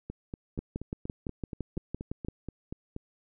two click trains, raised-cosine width 3 ms, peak -24 / -20 dBFS, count 13 / 11, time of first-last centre 0.1-2.964 / 0.59-2.285 s, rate 4.19 / 5.9 Hz, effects none

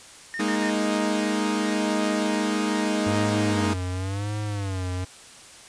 triangle tone bursts, 1827 Hz, A#6, 35 cents flat, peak -28 dBFS, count 3, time 0.34-0.697 s, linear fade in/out 0 ms, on 71 ms, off 72 ms
sawtooth chord, Ab suspended second, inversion none, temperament equal with one note detuned, 207.7 / 233.9 / 311.1 Hz, Ab3 / Bb3 / Eb4, 0 / +6 / 0 cents, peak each -22 / -25 / -22 dBFS, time 0.39-3.74 s, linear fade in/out 10 ms
square tone with vibrato, 98 Hz, G2, in tune, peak -27 dBFS, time 3.06-5.05 s, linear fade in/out 10 ms, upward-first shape sine, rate 0.94 Hz, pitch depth 130 cents each way
effects white hiss -46 dBFS RMS until 5.68 s + resampled to 22050 Hz

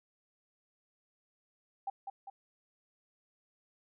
sine tone with echo, 788 Hz, G5, 9 cents sharp, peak -33 dBFS, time 1.87-1.9 s, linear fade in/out 5 ms, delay 200 ms, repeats 2, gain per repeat -5 dB, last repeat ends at 2.3 s, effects none

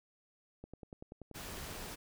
click train, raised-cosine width 2 ms, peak -34 dBFS, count 8, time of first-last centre 0.64-1.313 s, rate 10.4 Hz
pink noise, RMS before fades -45 dBFS, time 1.34-1.96 s, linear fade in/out 20 ms
effects none

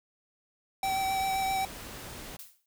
pink noise, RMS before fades -43 dBFS, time 0.83-2.37 s, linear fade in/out 10 ms
square tone with vibrato, 770 Hz, G5, 31 cents flat, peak -28 dBFS, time 0.83-1.65 s, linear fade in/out 2 ms, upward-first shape sine, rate 7.6 Hz, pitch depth 14 cents each way
blue noise with exponential decay, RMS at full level -41 dBFS, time 2.39-2.66 s, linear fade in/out 2 ms, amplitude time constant 57 ms
effects none

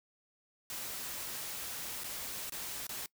white noise with dropouts, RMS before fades -41 dBFS, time 0.7-3.06 s, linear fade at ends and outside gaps 1 ms, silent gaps 2.036-2.042 / 2.497-2.521 / 2.868-2.892 s, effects noise-tail reverb RT60 0.1 s tail -22 dB re dry

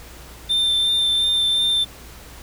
triangle tone with vibrato, 3577 Hz, A7, 28 cents sharp, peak -15 dBFS, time 0.49-1.85 s, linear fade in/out 20 ms, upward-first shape sine, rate 2.8 Hz, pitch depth 12 cents each way, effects added 60 Hz sine -43 dBFS peak until 2.42 s + pink hiss -42 dBFS RMS until 2.42 s

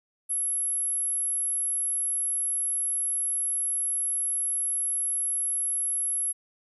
sine tone, 11175 Hz, F9, in tune, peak -25 dBFS, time 0.29-6.33 s, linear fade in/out 20 ms, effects none

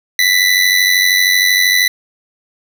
25% pulse tone with amplitude modulation, 1985 Hz, B6, 8 cents sharp, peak -3 dBFS, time 0.19-1.88 s, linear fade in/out 2 ms, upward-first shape sine, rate 92.9 Hz, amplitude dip 65%, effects none

